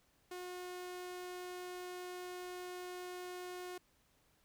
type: tone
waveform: sawtooth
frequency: 361 Hz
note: F#4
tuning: 43 cents flat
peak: -40 dBFS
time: 0.31-3.78 s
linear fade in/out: 5 ms
effects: pink hiss -73 dBFS RMS until 4.44 s